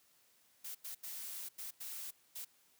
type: noise bursts at uneven times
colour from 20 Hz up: blue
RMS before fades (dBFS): -45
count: 6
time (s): 0.64-0.75 / 0.84-0.95 / 1.03-1.49 / 1.58-1.71 / 1.8-2.11 / 2.35-2.45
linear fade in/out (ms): 10
effects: white hiss -70 dBFS RMS until 2.79 s + high-pass 80 Hz 12 dB/octave

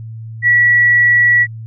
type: tone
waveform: sine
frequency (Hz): 1938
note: B6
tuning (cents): -33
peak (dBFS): -7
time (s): 0.42-1.47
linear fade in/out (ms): 50
effects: added 112 Hz sine -26 dBFS peak until 1.66 s

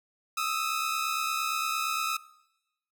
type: tone pair together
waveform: sawtooth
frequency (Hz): 1248.3 / 1317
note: D#6 / E6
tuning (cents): +5 / -2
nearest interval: minor second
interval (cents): 93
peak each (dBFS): -27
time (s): 0.37-2.17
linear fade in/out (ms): 5
effects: noise-tail reverb RT60 1.0 s tail -23 dB re dry

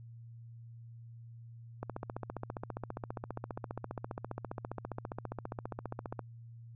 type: click train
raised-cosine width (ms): 1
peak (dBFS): -24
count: 66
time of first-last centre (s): 1.83-6.192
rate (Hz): 14.9
effects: added 116 Hz sine -48 dBFS peak until 6.75 s

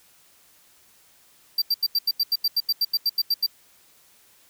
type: tone bursts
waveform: square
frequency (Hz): 4699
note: D8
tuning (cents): 0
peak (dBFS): -19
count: 16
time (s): 1.58-3.464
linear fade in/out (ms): 5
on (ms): 39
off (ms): 84
effects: white hiss -57 dBFS RMS until 4.49 s

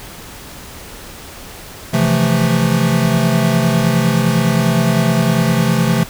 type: chord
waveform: square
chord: F major seventh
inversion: second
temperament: equal with one note detuned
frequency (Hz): 131.87 / 164.81 / 174.61 / 220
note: C3 / E3 / F3 / A3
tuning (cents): +14 / 0 / 0 / 0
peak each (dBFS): -18 / -18 / -19 / -18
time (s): 1.93-6.04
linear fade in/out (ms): 10
effects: pink hiss -34 dBFS RMS until 6.09 s

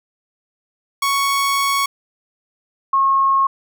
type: tone pair in turn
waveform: sawtooth / sine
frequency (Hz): 1111 / 1085.6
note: C#6 / C#6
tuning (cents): +4 / -36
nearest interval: unison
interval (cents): 40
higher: first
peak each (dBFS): -12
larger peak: neither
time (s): 1.02-1.86 / 2.93-3.47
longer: first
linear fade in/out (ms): 5
effects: none

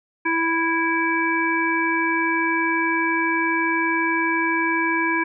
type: harmonic tone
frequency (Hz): 329.6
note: E4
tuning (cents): 0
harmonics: 1 / 3 / 5 / 7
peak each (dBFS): -24 / -24 / -24 / -24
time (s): 0.25-5.24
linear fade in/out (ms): 10
effects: none

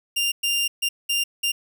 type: tone bursts at uneven times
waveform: sawtooth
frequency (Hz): 2794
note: F7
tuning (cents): 0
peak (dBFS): -17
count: 5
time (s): 0.16-0.32 / 0.43-0.68 / 0.82-0.89 / 1.09-1.24 / 1.43-1.52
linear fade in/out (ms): 10
effects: none

